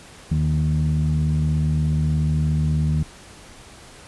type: tone with low-pass filter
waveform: sawtooth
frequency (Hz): 76.8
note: D#2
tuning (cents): -22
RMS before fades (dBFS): -20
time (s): 0.31-3.03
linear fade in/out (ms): 5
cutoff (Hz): 180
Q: 9.8
effects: pink hiss -44 dBFS RMS until 4.07 s + resampled to 24000 Hz